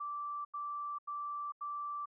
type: tone bursts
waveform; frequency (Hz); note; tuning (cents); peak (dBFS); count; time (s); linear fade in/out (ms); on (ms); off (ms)
sine; 1168; D6; -10; -37; 4; 0-2.058; 10; 450; 86
effects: none